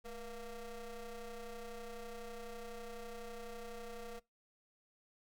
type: ring-modulated tone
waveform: 35% pulse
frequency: 230 Hz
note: A#3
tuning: 23 cents flat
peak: -40 dBFS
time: 0.04-4.2 s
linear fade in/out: 20 ms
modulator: 246 Hz
effects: noise-tail reverb RT60 0.2 s tail -22 dB re dry